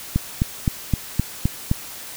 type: click train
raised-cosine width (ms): 5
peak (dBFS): -5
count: 7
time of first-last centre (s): 0.16-1.714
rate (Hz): 3.86
effects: white hiss -36 dBFS RMS until 2.16 s